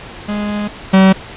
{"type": "tone pair in turn", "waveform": "45% pulse", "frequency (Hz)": [207.7, 190.76], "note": ["G#3", "G3"], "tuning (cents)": [0, -47], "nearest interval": "minor second", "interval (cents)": 147, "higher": "first", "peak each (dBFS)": [-17, -5], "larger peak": "second", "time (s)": [[0.28, 0.68], [0.93, 1.13]], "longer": "first", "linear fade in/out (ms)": 10, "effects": ["pink hiss -32 dBFS RMS until 1.36 s", "resampled to 8000 Hz"]}